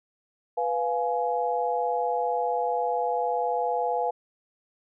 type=chord; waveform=sine; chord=F diminished; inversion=second; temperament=equal with one note detuned; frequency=493.9 / 698.5 / 838.8 Hz; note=Cb5 / F5 / Ab5; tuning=0 / 0 / +17 cents; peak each=-28 dBFS; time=0.57-4.11 s; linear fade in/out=10 ms; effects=none